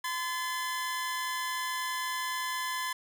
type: tone pair together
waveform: sawtooth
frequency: 1023.9 / 1723 Hz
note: C6 / A6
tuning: -38 / -37 cents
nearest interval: major sixth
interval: 901 cents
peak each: -29 / -33 dBFS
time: 0.04-2.93 s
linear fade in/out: 5 ms
effects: 11-bit